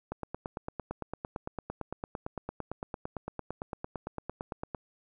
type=click train; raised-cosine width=1 ms; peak=-21 dBFS; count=42; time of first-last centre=0.12-4.748 s; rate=8.86 Hz; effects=none